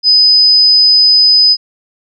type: tone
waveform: sine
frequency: 5010 Hz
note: D#8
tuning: 11 cents sharp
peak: -4 dBFS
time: 0.03-1.57 s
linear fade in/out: 50 ms
effects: none